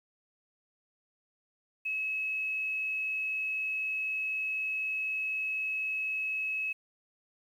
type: tone with quantisation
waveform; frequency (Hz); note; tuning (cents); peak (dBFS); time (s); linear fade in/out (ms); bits
sine; 2576; E7; -41; -30; 1.85-6.73; 10; 10
effects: none